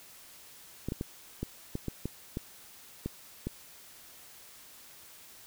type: clicks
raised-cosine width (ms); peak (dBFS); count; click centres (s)
3; -20; 10; 0.886 / 0.921 / 1.011 / 1.43 / 1.754 / 1.883 / 2.056 / 2.371 / 3.06 / 3.47
effects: white hiss -53 dBFS RMS until 5.46 s